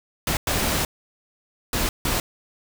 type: noise bursts at uneven times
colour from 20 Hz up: pink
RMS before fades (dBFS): -23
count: 4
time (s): 0.27-0.37 / 0.47-0.85 / 1.73-1.89 / 2.05-2.2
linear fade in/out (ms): 2
effects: none